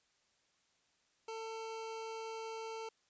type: tone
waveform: 25% pulse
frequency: 447.3 Hz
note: A4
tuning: 28 cents sharp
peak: -38 dBFS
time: 1.28-2.89 s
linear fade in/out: 5 ms
effects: white hiss -75 dBFS RMS until 3.09 s + resampled to 16000 Hz